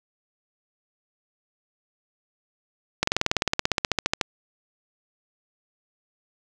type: slowing click train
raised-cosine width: 0.2 ms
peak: -3 dBFS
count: 21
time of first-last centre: 3.03-4.212 s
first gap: 44 ms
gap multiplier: 1.03
effects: none